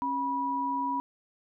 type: tone pair together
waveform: sine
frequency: 273.6 / 975 Hz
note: C#4 / B5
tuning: -23 / -23 cents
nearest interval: octave + minor seventh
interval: 2200 cents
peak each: -34 / -28 dBFS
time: 0.02-1 s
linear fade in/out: 0 ms
effects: none